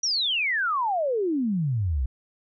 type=exponential sweep; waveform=sine; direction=down; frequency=5920 to 59.1 Hz; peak=-22 dBFS; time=0.03-2.06 s; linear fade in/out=5 ms; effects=none